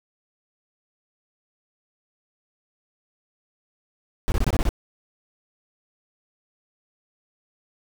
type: noise bursts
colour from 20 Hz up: brown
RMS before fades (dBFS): -20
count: 7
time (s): 4.28-4.691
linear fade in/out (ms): 0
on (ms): 39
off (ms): 23
effects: none